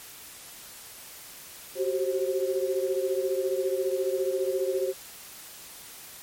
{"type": "tone cluster", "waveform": "sine", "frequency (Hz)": [372.1, 386.7, 531], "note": ["F#4", "G4", "C5"], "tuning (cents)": [10, -24, 25], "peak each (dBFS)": -29, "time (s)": [1.75, 4.94], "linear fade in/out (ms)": 50, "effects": ["white hiss -45 dBFS RMS until 6.22 s", "MP3 64 kbps"]}